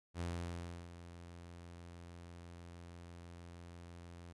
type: tone with ADSR envelope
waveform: sawtooth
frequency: 86.2 Hz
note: F2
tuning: 22 cents flat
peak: -34 dBFS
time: 0.14-4.33 s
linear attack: 64 ms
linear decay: 680 ms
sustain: -13 dB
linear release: 13 ms
effects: resampled to 24000 Hz